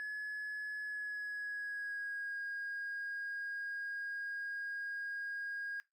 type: tone with pitch glide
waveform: triangle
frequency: 1700 to 1631.7 Hz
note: G#6 to G#6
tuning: +40 to -31 cents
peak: -35 dBFS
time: 0-5.8 s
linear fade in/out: 0 ms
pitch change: -71 cents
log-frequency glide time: 0.82-2.38 s
effects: noise-tail reverb RT60 0.2 s tail -21 dB re dry + tanh soft clip ceiling -35 dBFS